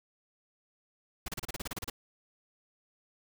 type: noise bursts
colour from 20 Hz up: pink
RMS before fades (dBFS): -37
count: 12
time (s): 1.26-1.9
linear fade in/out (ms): 5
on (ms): 24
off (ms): 32
effects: none